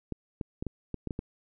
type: clicks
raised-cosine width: 3 ms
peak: -20 dBFS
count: 8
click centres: 0.123 / 0.412 / 0.625 / 0.667 / 0.943 / 1.073 / 1.108 / 1.191 s
effects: none